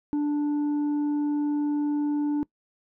triangle tone with tanh clipping, 293.7 Hz, D4, in tune, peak -23 dBFS, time 0.13-2.43 s, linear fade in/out 0 ms, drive 8 dB, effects noise-tail reverb RT60 0.1 s tail -22 dB re dry

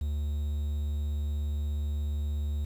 triangle tone with quantisation, 73.6 Hz, D2, 4 cents sharp, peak -26 dBFS, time 0.01-2.65 s, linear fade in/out 5 ms, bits 9, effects none

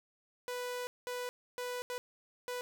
sawtooth tone bursts at uneven times, 493.9 Hz, B4, in tune, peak -33 dBFS, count 5, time 0.48-0.87 / 1.07-1.29 / 1.58-1.82 / 1.9-1.98 / 2.48-2.61 s, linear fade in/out 0 ms, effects none

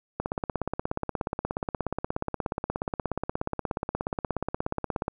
click train, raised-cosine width 1 ms, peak -14 dBFS, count 83, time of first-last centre 0.2-5.081 s, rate 16.8 Hz, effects none

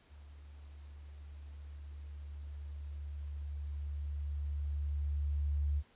sine tone with level ramp, 72.6 Hz, D2, 19 cents flat, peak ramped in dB -51 to -29 dBFS, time 0.08-5.83 s, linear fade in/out 50 ms, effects pink hiss -66 dBFS RMS until 5.95 s + resampled to 8000 Hz

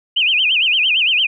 sine tone with vibrato, 2776 Hz, F7, 11 cents flat, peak -12 dBFS, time 0.16-1.27 s, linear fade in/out 10 ms, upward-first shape sine, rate 8.8 Hz, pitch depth 230 cents each way, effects none

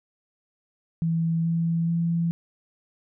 sine tone with pitch steps, 164.81 / 166.53 / 168.27 Hz, E3 / E3 / E3, 0 / +18 / +36 cents, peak -21 dBFS, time 1.02-2.31 s, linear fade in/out 0 ms, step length 430 ms, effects none

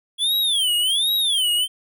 square tone with vibrato, 3322 Hz, G#7, in tune, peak -18 dBFS, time 0.18-1.68 s, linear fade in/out 50 ms, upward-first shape sine, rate 1.3 Hz, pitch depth 250 cents each way, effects none

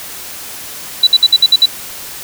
sine tone bursts, 3951 Hz, B7, in tune, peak -3 dBFS, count 7, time 1.03-1.658 s, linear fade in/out 5 ms, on 40 ms, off 58 ms, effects white hiss -28 dBFS RMS until 2.23 s

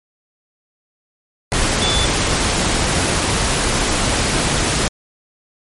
sine tone in noise, 3478 Hz, A7, 21 cents flat, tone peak -19 dBFS, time 1.82-2.05 s, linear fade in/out 0 ms, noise pink, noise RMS -17 dBFS, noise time 1.52-4.88 s, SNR -5 dB, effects MP3 48 kbps

